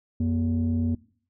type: tone pair together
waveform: sine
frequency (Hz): 90 / 238.2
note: F#2 / A#3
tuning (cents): -47 / +38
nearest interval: octave + perfect fourth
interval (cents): 1685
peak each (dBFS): -23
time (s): 0.2-0.95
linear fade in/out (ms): 5
effects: noise-tail reverb RT60 0.5 s tail -20 dB re dry + tanh soft clip ceiling -18 dBFS